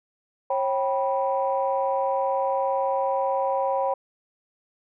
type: tone cluster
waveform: sine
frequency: 542 / 780 / 979 Hz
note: C#5 / G5 / B5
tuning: -39 / -9 / -15 cents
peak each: -24 / -26 / -27 dBFS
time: 0.5-3.94 s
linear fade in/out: 5 ms
effects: tanh soft clip ceiling -12 dBFS